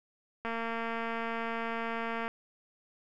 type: click train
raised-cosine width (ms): 0.5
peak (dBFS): -21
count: 420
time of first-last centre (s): 0.45-2.28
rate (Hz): 229
effects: none